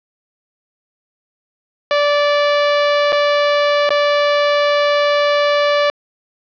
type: tone with dropouts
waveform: sawtooth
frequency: 582 Hz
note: D5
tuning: 16 cents flat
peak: -8 dBFS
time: 1.91-5.9 s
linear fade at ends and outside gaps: 1 ms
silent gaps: 3.122-3.127 / 3.892-3.905 s
effects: resampled to 11025 Hz + 7-bit